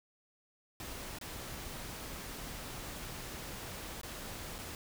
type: noise with dropouts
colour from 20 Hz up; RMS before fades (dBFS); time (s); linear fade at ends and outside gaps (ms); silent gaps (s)
pink; -44; 0.8-4.75; 1; 1.186-1.212 / 4.014-4.032 / 4.583-4.587
effects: none